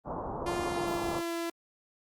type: low-pass noise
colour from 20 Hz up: white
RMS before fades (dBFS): -36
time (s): 0.04-1.22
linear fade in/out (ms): 50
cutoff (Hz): 1100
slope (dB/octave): 48
type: tone with pitch glide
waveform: sawtooth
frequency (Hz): 349.2 to 336.9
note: F4 to E4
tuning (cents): 0 to +38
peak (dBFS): -28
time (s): 0.46-1.5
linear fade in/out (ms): 5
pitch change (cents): -62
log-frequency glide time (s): 0.71-1.31
effects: Opus 32 kbps